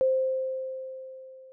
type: tone with level ramp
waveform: sine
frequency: 523.3 Hz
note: C5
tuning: in tune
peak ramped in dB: -19 to -47 dBFS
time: 0.01-1.52 s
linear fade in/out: 0 ms
effects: none